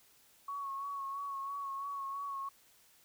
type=tone with vibrato; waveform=sine; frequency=1108.7 Hz; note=C#6; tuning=in tune; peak=-37 dBFS; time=0.48-2.49 s; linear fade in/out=5 ms; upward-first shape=sine; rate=3 Hz; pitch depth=32 cents each way; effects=white hiss -65 dBFS RMS until 3.04 s